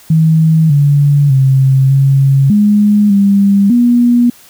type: tone with pitch steps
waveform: sine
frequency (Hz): 159.9 / 143.6 / 133.7 / 136.7 / 207.6 / 199.2 / 241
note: D#3 / D3 / C3 / C#3 / G#3 / G3 / B3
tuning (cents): +48 / -39 / +38 / -24 / 0 / +28 / -42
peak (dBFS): -5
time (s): 0.1-4.3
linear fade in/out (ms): 5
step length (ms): 600
effects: white hiss -41 dBFS RMS until 4.49 s